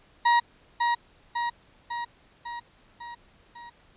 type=tone with echo; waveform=35% pulse; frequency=949 Hz; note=A#5; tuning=31 cents sharp; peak=-16 dBFS; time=0.25-0.4 s; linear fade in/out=10 ms; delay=550 ms; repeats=6; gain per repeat=-4 dB; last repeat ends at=3.7 s; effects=pink hiss -59 dBFS RMS until 3.96 s + resampled to 8000 Hz